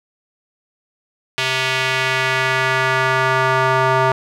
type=tone with band-pass filter sweep; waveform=square; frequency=130.81 Hz; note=C3; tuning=in tune; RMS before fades=-17 dBFS; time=1.38-4.12 s; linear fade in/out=0 ms; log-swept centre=2900 to 990 Hz; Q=1.4; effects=none